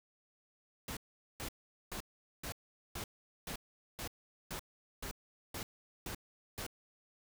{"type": "noise bursts", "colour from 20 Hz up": "pink", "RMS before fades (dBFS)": -42, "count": 12, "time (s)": [0.88, 6.666], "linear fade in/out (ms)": 2, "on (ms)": 88, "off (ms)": 430, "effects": []}